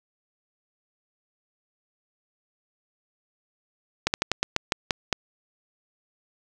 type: slowing click train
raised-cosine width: 0.2 ms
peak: -4 dBFS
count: 9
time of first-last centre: 4.07-5.128 s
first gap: 69 ms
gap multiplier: 1.18
effects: none